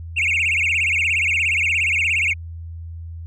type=tone with vibrato; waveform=sine; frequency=2438 Hz; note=D#7; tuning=36 cents flat; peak=-14 dBFS; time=0.16-2.34 s; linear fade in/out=20 ms; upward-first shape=sine; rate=17 Hz; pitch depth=230 cents each way; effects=tanh soft clip ceiling -15 dBFS + added 83 Hz sine -30 dBFS peak until 3.26 s